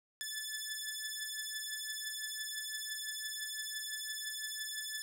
10% pulse beating tone pair, 1735 / 1740.9 Hz, A6 / A6, -25 / -19 cents, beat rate 5.9 Hz, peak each -33 / -33 dBFS, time 0.21-5.02 s, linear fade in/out 0 ms, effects none

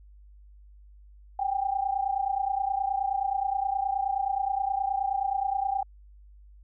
sine tone pair together, 770 / 799.5 Hz, G5 / G5, -31 / +34 cents, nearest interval minor second, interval 65 cents, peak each -28 dBFS, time 1.39-5.83 s, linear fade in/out 5 ms, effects added 50 Hz sine -49 dBFS peak until 6.63 s

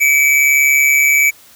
square tone with amplitude modulation, 2295 Hz, D7, 40 cents flat, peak -7 dBFS, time 0-1.31 s, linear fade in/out 20 ms, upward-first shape sine, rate 141 Hz, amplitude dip 55%, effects white hiss -44 dBFS RMS until 1.55 s

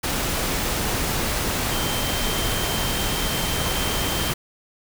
sine tone in noise, 3136 Hz, G7, in tune, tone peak -31 dBFS, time 1.71-4.32 s, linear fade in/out 10 ms, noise pink, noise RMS -24 dBFS, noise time 0.03-4.34 s, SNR -10 dB, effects none

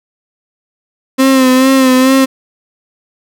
35% pulse tone with vibrato, 261.6 Hz, C4, in tune, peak -4 dBFS, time 1.18-2.26 s, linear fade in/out 20 ms, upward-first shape sine, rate 2.3 Hz, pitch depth 41 cents each way, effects none

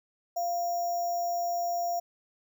sine tone with sample-and-hold, 695 Hz, F5, 9 cents flat, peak -27 dBFS, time 0.36-2 s, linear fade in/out 10 ms, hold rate 6300 Hz, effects none

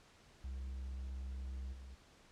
triangle tone with level steps, 65.41 Hz, C2, in tune, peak -39 / -47 dBFS, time 0.44-1.95 s, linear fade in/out 5 ms, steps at 1.72 s, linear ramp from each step 20 ms, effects pink hiss -64 dBFS RMS until 2.31 s + low-pass 7000 Hz 12 dB/octave

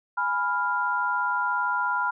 sine chord, F diminished, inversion first, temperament equal, 830.6 / 987.8 / 1396.9 Hz, Ab5 / Cb6 / F6, 0 / 0 / 0 cents, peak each -32 / -26 / -26 dBFS, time 0.17-2.11 s, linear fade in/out 10 ms, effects none

